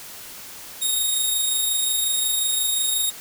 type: tone with amplitude modulation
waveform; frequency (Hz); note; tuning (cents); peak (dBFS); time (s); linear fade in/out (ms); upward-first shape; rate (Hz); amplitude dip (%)
10% pulse; 3729; A#7; 0; -11; 0.81-3.11; 20; sine; 25.6; 30
effects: white hiss -39 dBFS RMS until 3.2 s